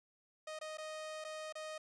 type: tone with dropouts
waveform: sawtooth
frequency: 622.3 Hz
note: D#5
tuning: in tune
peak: -39 dBFS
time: 0.47-1.78 s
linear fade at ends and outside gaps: 5 ms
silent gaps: 0.59-0.612 / 0.773-0.782 / 1.242-1.247 / 1.525-1.553 s
effects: resampled to 22050 Hz + 12-bit